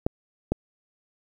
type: clicks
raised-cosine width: 2 ms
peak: -9 dBFS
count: 2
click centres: 0.065 / 0.52 s
effects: 8-bit